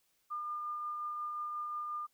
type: tone with tremolo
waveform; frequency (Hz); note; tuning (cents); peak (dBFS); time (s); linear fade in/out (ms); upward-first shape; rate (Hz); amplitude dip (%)
sine; 1206; D6; +46; -35; 0.3-2.07; 20; triangle; 5.6; 25
effects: white hiss -75 dBFS RMS until 2.13 s